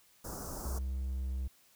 pink band-stop noise, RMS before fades -42 dBFS, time 0.24-0.79 s, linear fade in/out 10 ms, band 1400 to 5200 Hz, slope 48 dB/octave
triangle tone with pitch glide, 65.41 to 64.96 Hz, C2 to C2, 0 to -12 cents, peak -31 dBFS, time 0.65-1.48 s, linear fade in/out 10 ms, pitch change -12 cents, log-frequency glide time 0.96-1.17 s
effects white hiss -65 dBFS RMS until 1.75 s

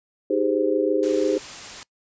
sine chord, Ab major seventh, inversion second, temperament just, 311.5 / 389.3 / 415.3 / 519.1 Hz, Eb4 / G4 / Ab4 / C5, +2 / -12 / 0 / -14 cents, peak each -24 dBFS, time 0.3-1.38 s, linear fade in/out 5 ms
white noise, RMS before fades -37 dBFS, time 1.03-1.83 s, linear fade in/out 0 ms
effects noise-tail reverb RT60 0.1 s tail -23 dB re dry + resampled to 16000 Hz

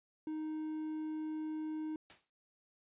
triangle tone, 311.1 Hz, D#4, in tune, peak -35 dBFS, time 0.27-1.96 s, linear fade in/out 2 ms
white noise with exponential decay, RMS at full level -49 dBFS, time 2.1-2.3 s, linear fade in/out 0 ms, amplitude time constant 42 ms
effects resampled to 8000 Hz

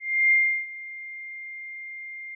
sine tone with ADSR envelope, 2109 Hz, C7, 13 cents sharp, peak -15 dBFS, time 0-2.35 s, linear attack 310 ms, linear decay 350 ms, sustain -20 dB, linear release 5 ms, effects none

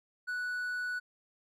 triangle tone, 1478 Hz, F#6, 2 cents flat, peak -31 dBFS, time 0.27-1 s, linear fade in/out 20 ms, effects none

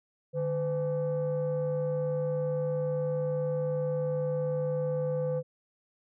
sine tone pair together, 149.6 / 506.7 Hz, D3 / B4, +32 / +44 cents, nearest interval octave + major sixth, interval 2112 cents, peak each -30 / -27 dBFS, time 0.33-5.43 s, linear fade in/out 50 ms, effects tanh soft clip ceiling -24 dBFS

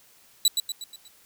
25% pulse tone with echo, 3943 Hz, B7, 4 cents flat, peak -12 dBFS, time 0.45-0.48 s, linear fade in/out 2 ms, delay 120 ms, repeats 5, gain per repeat -6 dB, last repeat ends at 1.08 s, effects white hiss -57 dBFS RMS until 1.25 s

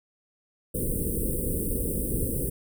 pink band-stop noise, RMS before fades -28 dBFS, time 0.74-2.5 s, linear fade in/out 10 ms, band 530 to 8500 Hz, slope 96 dB/octave, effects none

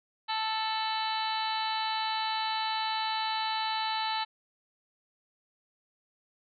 harmonic tone with a mistuned harmonic, 440 Hz, A4, in tune, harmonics 2 / 3 / 4 / 5 / 6 / 7 / 8 / 9 / 10, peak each -31 / -39 / -40 / -43 / -43 / -40 / -47 / -36 / -44 dBFS, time 0.28-4.25 s, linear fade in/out 20 ms, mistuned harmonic 7, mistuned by -22 cents, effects none

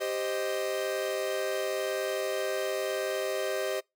45% pulse chord, C minor, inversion second, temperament equal, 392 / 523.3 / 622.3 Hz, G4 / C5 / Eb5, 0 / 0 / 0 cents, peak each -34 / -34 / -33 dBFS, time 0-3.81 s, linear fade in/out 20 ms, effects noise-tail reverb RT60 0.2 s tail -25 dB re dry

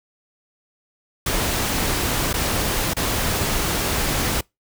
pink noise with dropouts, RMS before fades -22 dBFS, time 1.26-4.41 s, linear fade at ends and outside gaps 5 ms, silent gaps 2.33-2.339 / 2.936-2.966 s, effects noise-tail reverb RT60 0.2 s tail -26 dB re dry

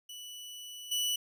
sawtooth tone with level steps, 2960 Hz, F#7, in tune, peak -40 / -26 dBFS, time 0.09-1.16 s, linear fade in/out 5 ms, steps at 0.91 s, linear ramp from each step 10 ms, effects none

